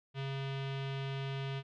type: tone with low-pass filter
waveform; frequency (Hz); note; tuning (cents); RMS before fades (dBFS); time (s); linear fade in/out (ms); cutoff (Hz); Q
square; 136.3; C#3; -29; -38; 0.14-1.63; 50; 3200; 2.6
effects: none